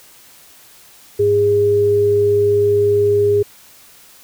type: tone pair together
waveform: sine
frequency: 102.87 / 409.8 Hz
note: G#2 / G#4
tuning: -16 / -23 cents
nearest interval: 2 octaves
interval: 2393 cents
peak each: -22 / -11 dBFS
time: 1.19-3.43 s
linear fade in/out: 10 ms
effects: white hiss -45 dBFS RMS until 4.23 s